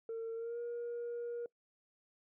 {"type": "tone with pitch glide", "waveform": "sine", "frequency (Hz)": [454.4, 474.8], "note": ["A#4", "A#4"], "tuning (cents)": [-44, 32], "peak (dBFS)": -36, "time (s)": [0.09, 1.46], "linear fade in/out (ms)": 2, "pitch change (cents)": 76, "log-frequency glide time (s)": [0.35, 0.59], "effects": ["noise-tail reverb RT60 0.1 s tail -24 dB re dry", "tanh soft clip ceiling -36 dBFS"]}